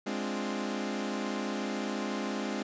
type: chord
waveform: sawtooth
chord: D half-diminished seventh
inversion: second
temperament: equal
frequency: 207.7 / 261.6 / 293.7 / 349.2 Hz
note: Ab3 / C4 / D4 / F4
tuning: 0 / 0 / 0 / 0 cents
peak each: -31 / -33 / -36 / -36 dBFS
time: 0.06-2.63 s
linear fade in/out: 10 ms
effects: resampled to 16000 Hz